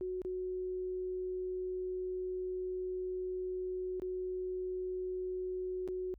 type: tone with dropouts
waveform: sine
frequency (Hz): 368.1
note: F#4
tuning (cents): -9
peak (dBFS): -35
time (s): 0.01-6.14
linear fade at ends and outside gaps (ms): 0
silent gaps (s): 0.218-0.249 / 3.998-4.02 / 5.877-5.886
effects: added 50 Hz sine -55 dBFS peak until 6.18 s